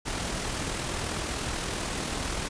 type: noise with amplitude modulation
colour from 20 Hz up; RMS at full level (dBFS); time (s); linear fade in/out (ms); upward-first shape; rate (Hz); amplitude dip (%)
pink; -30; 0.05-2.49; 20; sine; 40.5; 35
effects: resampled to 22050 Hz